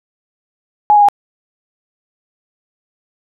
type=tone with pitch steps; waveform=sine; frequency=838 / 826 / 814.1 Hz; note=G#5 / G#5 / G#5; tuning=+15 / -10 / -35 cents; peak=-5 dBFS; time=0.9-1.086 s; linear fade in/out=0 ms; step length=62 ms; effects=none